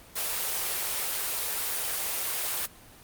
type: high-pass noise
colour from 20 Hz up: white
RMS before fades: -30 dBFS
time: 0.15-2.67 s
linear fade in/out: 20 ms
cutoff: 370 Hz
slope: 48 dB/octave
effects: pink hiss -51 dBFS RMS until 3.03 s + Opus 24 kbps